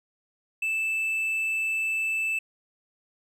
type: tone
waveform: triangle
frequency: 2637 Hz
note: E7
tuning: in tune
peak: -23 dBFS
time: 0.62-2.39 s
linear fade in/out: 5 ms
effects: none